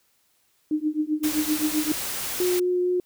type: tone with tremolo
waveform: sine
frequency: 305.7 Hz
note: D#4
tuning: 30 cents flat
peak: -18 dBFS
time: 0.71-1.92 s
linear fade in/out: 2 ms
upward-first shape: triangle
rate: 7.7 Hz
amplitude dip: 100%
type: noise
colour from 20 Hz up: white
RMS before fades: -30 dBFS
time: 1.23-2.6 s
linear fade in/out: 10 ms
type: tone with vibrato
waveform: sine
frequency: 359.8 Hz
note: F#4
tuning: 48 cents flat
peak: -20 dBFS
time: 2.4-3 s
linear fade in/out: 2 ms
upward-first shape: triangle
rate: 4.3 Hz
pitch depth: 8 cents each way
effects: white hiss -66 dBFS RMS until 3.05 s